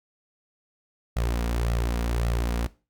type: tone with flanger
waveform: sawtooth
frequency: 58.27 Hz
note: A#1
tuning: in tune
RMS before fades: -26 dBFS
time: 1.16-2.67 s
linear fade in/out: 10 ms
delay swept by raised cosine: 1.5 to 4.3 ms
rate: 1.8 Hz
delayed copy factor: +0.55
effects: noise-tail reverb RT60 0.3 s tail -18 dB re dry